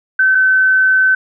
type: tone pair in turn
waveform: sine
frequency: 1533 / 1527 Hz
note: G6 / G6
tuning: -39 / -46 cents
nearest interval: unison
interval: 7 cents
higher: first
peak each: -8 dBFS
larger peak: neither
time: 0.19-0.35 / 0.35-1.15 s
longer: second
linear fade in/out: 5 ms
effects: none